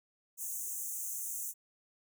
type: high-pass noise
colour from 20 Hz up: pink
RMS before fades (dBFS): -39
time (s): 0.37-1.54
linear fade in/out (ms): 50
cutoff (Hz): 6200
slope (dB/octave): 96
effects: none